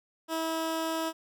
15% pulse tone, 323.9 Hz, E4, 30 cents flat, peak -23 dBFS, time 0.28-1.13 s, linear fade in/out 50 ms, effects none

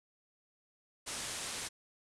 white low-pass noise, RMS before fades -41 dBFS, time 1.06-1.69 s, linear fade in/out 20 ms, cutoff 10000 Hz, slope 48 dB/octave, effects none

